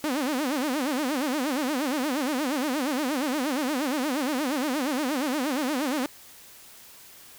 sawtooth tone with vibrato, 277.2 Hz, C#4, in tune, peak -21 dBFS, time 0.04-6.06 s, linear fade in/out 0 ms, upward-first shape sine, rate 8.5 Hz, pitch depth 210 cents each way, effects white hiss -49 dBFS RMS until 7.38 s

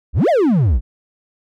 triangle exponential two-way sweep, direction up then down, 48.23 to 730 to 48.23 Hz, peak -9 dBFS, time 0.13-0.81 s, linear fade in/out 50 ms, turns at 0.29 s, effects none

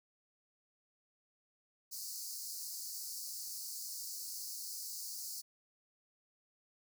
pink high-pass noise, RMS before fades -44 dBFS, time 1.91-5.42 s, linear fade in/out 20 ms, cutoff 4400 Hz, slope 96 dB/octave, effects none

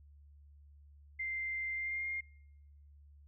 sine tone with pitch glide, 2089 to 2122 Hz, C7 to C7, -3 to +24 cents, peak -35 dBFS, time 1.19-2.21 s, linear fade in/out 10 ms, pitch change +27 cents, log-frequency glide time 1.72-2.06 s, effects noise-tail reverb RT60 0.9 s tail -26 dB re dry + added 72 Hz sine -56 dBFS peak until 3.27 s

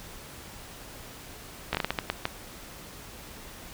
slowing click train, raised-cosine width 0.3 ms, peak -10 dBFS, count 9, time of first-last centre 1.73-2.254 s, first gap 17 ms, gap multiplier 1.37, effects pink hiss -45 dBFS RMS until 3.73 s

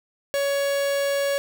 45% pulse tone, 560 Hz, C#5, 18 cents sharp, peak -21 dBFS, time 0.34-1.38 s, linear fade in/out 0 ms, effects none

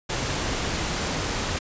pink noise, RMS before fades -27 dBFS, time 0.09-1.59 s, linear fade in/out 10 ms, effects resampled to 16000 Hz

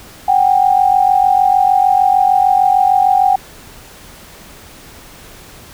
sine tone pair together, 750 / 796.6 Hz, F#5 / G5, +23 / +28 cents, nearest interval minor second, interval 105 cents, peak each -11 dBFS, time 0.28-3.36 s, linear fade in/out 5 ms, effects pink hiss -38 dBFS RMS until 5.73 s

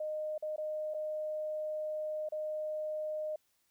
sine tone with dropouts, 615 Hz, D#5, 20 cents flat, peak -34 dBFS, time 0-3.36 s, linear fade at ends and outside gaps 5 ms, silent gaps 0.38-0.424 / 0.562-0.58 / 0.939-0.944 / 2.289-2.321 s, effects white hiss -75 dBFS RMS until 3.7 s

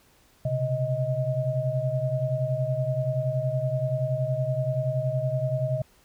sine tone cluster, 125.9 / 136.5 / 628 Hz, B2 / C#3 / D#5, +34 / -26 / +16 cents, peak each -28 dBFS, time 0.45-5.82 s, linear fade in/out 5 ms, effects pink hiss -60 dBFS RMS until 6.04 s

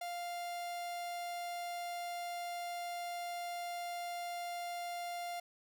45% pulse tone, 698.5 Hz, F5, in tune, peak -39 dBFS, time 0.01-5.4 s, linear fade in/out 5 ms, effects none

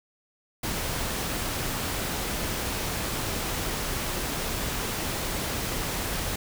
pink noise, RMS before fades -30 dBFS, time 0.63-6.36 s, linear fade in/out 5 ms, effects none

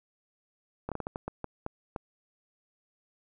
slowing click train, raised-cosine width 1 ms, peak -20 dBFS, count 10, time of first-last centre 0.89-1.962 s, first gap 27 ms, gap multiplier 1.35, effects none

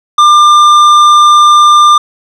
sine tone with tanh clipping, 1196 Hz, D6, 31 cents sharp, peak -3 dBFS, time 0.18-1.98 s, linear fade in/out 5 ms, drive 11 dB, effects none

